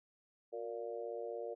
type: harmonic tone with a mistuned harmonic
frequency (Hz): 116.54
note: A#2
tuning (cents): 0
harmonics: 3 / 4 / 5 / 6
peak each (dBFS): -48 / -42 / -45 / -50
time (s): 0.52-1.55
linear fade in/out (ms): 20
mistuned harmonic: 3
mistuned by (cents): +56
effects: none